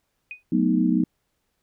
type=tone with exponential decay; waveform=sine; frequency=2489 Hz; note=D#7; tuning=in tune; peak=-29 dBFS; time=0.31-0.43 s; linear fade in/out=1 ms; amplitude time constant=26 ms
type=chord; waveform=sine; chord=B dominant seventh; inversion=second; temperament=equal; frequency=185 / 220 / 246.9 / 311.1 Hz; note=F#3 / A3 / B3 / D#4; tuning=0 / 0 / 0 / 0 cents; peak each=-23 / -25 / -22 / -23 dBFS; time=0.52-1.04 s; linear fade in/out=5 ms
effects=pink hiss -74 dBFS RMS until 1.62 s